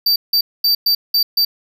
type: tone bursts at uneven times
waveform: square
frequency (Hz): 4645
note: D8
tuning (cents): -20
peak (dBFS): -12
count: 6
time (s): 0.06-0.16 / 0.33-0.41 / 0.64-0.75 / 0.86-0.95 / 1.14-1.23 / 1.37-1.45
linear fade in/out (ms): 5
effects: none